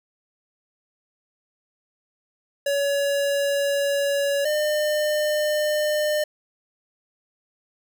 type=tone pair in turn; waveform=square; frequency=564 / 603.6 Hz; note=C#5 / D5; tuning=+30 / +47 cents; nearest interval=minor second; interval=117 cents; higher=second; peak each=-21 dBFS; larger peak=neither; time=2.66-4.45 / 4.45-6.24 s; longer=neither; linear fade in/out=5 ms; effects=none